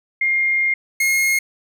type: tone pair in turn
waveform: sine / 45% pulse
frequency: 2122 / 2148 Hz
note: C7 / C7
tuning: +24 / +45 cents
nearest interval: unison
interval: 21 cents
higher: second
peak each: -15 dBFS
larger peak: neither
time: 0.21-0.74 / 1-1.39 s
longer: first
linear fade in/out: 5 ms
effects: none